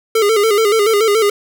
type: tone with vibrato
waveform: square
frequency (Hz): 427.3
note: G#4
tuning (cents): +49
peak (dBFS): -11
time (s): 0.15-1.3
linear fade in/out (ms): 5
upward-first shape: square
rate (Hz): 7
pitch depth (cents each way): 80
effects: none